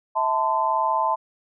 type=tone cluster; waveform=sine; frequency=651 / 885 / 1027 Hz; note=E5 / A5 / C6; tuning=-22 / +10 / -33 cents; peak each=-27 / -22 / -23 dBFS; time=0.15-1.16 s; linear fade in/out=20 ms; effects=none